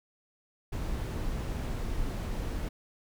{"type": "noise", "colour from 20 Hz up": "brown", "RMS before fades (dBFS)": -33, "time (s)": [0.72, 2.69], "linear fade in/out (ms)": 10, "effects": []}